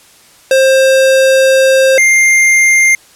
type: tone pair in turn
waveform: square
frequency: 530 / 2107 Hz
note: C5 / C7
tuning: +22 / +12 cents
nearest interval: 2 octaves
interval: 2390 cents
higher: second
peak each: -6 dBFS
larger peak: neither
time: 0.51-1.98 / 1.98-2.95 s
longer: first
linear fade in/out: 2 ms
effects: white hiss -43 dBFS RMS until 3.15 s + low-pass 11000 Hz 12 dB/octave